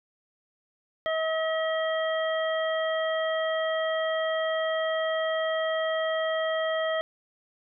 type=harmonic tone; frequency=640 Hz; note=D#5; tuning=49 cents sharp; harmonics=1 / 2 / 3 / 5; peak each=-26 / -34 / -33 / -37 dBFS; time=1.06-7.01 s; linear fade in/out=0 ms; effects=none